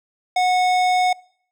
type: tone with hard clipping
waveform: sine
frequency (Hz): 732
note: F#5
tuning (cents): -19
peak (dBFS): -17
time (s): 0.36-1.13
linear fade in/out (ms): 5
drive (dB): 15
effects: noise-tail reverb RT60 0.6 s tail -24 dB re dry